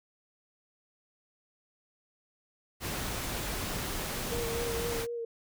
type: noise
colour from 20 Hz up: pink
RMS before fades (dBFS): -35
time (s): 2.8-5.07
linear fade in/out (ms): 50
type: tone with vibrato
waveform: sine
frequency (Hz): 466.8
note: A#4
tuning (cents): +2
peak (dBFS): -33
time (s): 4.31-5.25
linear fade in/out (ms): 5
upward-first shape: sine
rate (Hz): 4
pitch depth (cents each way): 28
effects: none